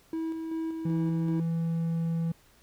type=tone with tremolo; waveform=triangle; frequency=323.9 Hz; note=E4; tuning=30 cents flat; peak=-27 dBFS; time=0.13-1.4 s; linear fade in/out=2 ms; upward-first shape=square; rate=2.6 Hz; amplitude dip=35%
type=tone; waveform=triangle; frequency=165.6 Hz; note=E3; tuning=8 cents sharp; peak=-24 dBFS; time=0.85-2.32 s; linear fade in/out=5 ms
effects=tanh soft clip ceiling -15 dBFS + pink hiss -61 dBFS RMS until 2.62 s